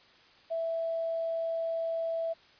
triangle tone with tanh clipping, 659.3 Hz, E5, in tune, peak -29 dBFS, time 0.5-2.34 s, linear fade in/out 20 ms, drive 3 dB, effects white hiss -59 dBFS RMS until 2.59 s + resampled to 11025 Hz

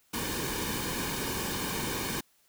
pink noise with comb filter, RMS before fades -33 dBFS, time 0.13-2.21 s, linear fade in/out 10 ms, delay 1.5 ms, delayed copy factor -0.65, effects white hiss -67 dBFS RMS until 2.48 s

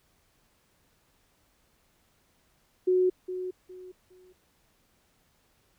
sine tone with echo, 367.3 Hz, F#4, 13 cents flat, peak -20 dBFS, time 2.87-3.1 s, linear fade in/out 10 ms, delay 410 ms, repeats 3, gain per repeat -11 dB, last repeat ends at 4.33 s, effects pink hiss -68 dBFS RMS until 5.78 s

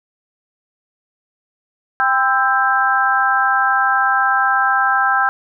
harmonic tone with a mistuned harmonic, 264 Hz, C4, 16 cents sharp, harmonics 3 / 4 / 5 / 6, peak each -18 / -22 / -17 / -17 dBFS, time 2-5.29 s, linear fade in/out 0 ms, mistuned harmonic 4, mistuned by -52 cents, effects none

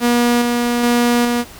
sawtooth tone with tremolo, 240 Hz, B3, 49 cents flat, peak -8 dBFS, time 0-1.45 s, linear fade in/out 50 ms, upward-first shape square, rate 1.2 Hz, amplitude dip 30%, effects pink hiss -38 dBFS RMS until 1.59 s

